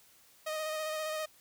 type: tone with vibrato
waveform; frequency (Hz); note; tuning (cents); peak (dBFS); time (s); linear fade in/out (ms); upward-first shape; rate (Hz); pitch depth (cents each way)
sawtooth; 622.3; D#5; 0; -30; 0.46-1.26; 10; square; 15; 16
effects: white hiss -62 dBFS RMS until 1.4 s